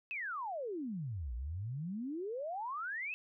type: exponential two-way sweep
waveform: sine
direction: down then up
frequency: 2662 to 56 to 2662 Hz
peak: -37 dBFS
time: 0.11-3.14 s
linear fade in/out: 0 ms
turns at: 1.34 s
effects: none